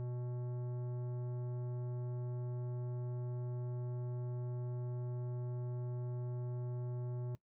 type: tone with tanh clipping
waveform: triangle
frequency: 122.9 Hz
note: B2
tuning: 8 cents flat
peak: -40 dBFS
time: 0-7.35 s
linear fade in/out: 0 ms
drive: 17 dB
effects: noise-tail reverb RT60 0.1 s tail -19 dB re dry